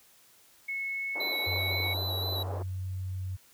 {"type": "tone with pitch glide", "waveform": "sine", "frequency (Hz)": [2193, 2222], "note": ["C#7", "C#7"], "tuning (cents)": [-19, 4], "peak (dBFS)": -31, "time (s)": [0.68, 1.94], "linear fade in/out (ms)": 10, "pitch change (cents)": 23, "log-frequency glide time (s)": [0.9, 1.78]}
{"type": "band-pass noise", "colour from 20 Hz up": "white", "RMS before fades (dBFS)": -40, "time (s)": [1.15, 2.63], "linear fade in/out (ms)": 10, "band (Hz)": [310, 880], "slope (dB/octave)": 24}
{"type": "tone with vibrato", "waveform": "square", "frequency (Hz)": 3959, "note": "B7", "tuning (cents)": 3, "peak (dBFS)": -33, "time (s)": [1.2, 2.43], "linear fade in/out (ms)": 5, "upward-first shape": "square", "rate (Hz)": 3.9, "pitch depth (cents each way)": 19}
{"type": "tone", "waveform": "sine", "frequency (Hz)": 93.3, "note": "F#2", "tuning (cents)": 15, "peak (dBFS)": -32, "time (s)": [1.46, 3.37], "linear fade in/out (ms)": 20}
{"effects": ["white hiss -60 dBFS RMS until 3.53 s"]}